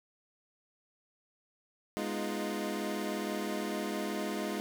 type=chord; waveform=25% pulse; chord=F half-diminished seventh; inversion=first; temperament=equal with one note detuned; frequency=207.7 / 246.9 / 309.3 / 349.2 Hz; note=Ab3 / Cb4 / Eb4 / F4; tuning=0 / 0 / -10 / 0 cents; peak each=-33 / -39 / -35 / -36 dBFS; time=1.97-4.6 s; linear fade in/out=0 ms; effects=none